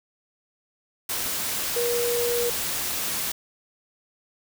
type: tone in noise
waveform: sine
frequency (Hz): 478.2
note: A#4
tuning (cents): +44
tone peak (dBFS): -23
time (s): 1.76-2.5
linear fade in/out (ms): 5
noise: white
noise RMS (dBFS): -28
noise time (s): 1.09-3.32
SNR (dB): +2
effects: none